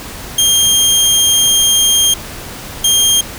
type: tone pair in turn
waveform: 20% pulse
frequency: 3207 / 3207 Hz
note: G7 / G7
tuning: +39 / +39 cents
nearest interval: unison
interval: 0 cents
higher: neither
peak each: -3 dBFS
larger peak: neither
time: 0.38-2.14 / 2.84-3.21 s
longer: first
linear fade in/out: 5 ms
effects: pink hiss -28 dBFS RMS until 3.38 s